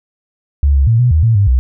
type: tone with pitch steps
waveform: sine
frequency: 70.8 / 68.5 / 114.2 / 123.3 / 78.6 / 114 / 100.1 / 63.2 Hz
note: C#2 / C#2 / A#2 / B2 / D#2 / A#2 / G2 / B1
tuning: +37 / -20 / -35 / -2 / +18 / -38 / +37 / +41 cents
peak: -7 dBFS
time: 0.63-1.59 s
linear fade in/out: 0 ms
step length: 120 ms
effects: none